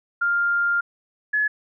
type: tone pair in turn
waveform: sine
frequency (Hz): 1400 / 1703.3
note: F6 / G#6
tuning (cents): +4 / +43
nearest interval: minor third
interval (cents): 339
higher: second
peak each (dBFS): -18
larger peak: neither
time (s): 0.21-0.81 / 1.33-1.48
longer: first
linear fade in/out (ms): 10
effects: none